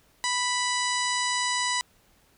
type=harmonic tone; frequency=988 Hz; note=B5; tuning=in tune; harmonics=1 / 2 / 3 / 4 / 5 / 6 / 7 / 8 / 9; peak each=-29 / -30 / -35 / -33 / -34 / -37 / -38 / -36 / -38 dBFS; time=0.24-1.81 s; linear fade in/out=0 ms; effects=pink hiss -62 dBFS RMS until 2.37 s